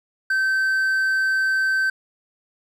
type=tone; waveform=triangle; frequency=1547 Hz; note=G6; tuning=23 cents flat; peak=-16 dBFS; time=0.3-1.9 s; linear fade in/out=5 ms; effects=none